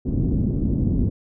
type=low-pass noise; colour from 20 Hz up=white; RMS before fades=-21 dBFS; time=0.05-1.1 s; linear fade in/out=10 ms; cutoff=260 Hz; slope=24 dB/octave; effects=none